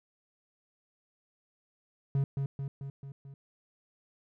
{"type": "tone with echo", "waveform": "triangle", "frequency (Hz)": 137.8, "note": "C#3", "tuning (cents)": -10, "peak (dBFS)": -23, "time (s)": [2.15, 2.24], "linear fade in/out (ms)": 2, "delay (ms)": 220, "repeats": 5, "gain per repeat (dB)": -4, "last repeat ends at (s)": 3.34, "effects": []}